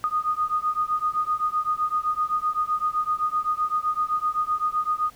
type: beating tone pair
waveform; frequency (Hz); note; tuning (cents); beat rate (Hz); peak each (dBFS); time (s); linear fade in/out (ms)
sine; 1231 / 1238.8; D#6 / D#6; -19 / -8; 7.8; -25; 0.04-5.1; 0
effects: pink hiss -52 dBFS RMS until 5.15 s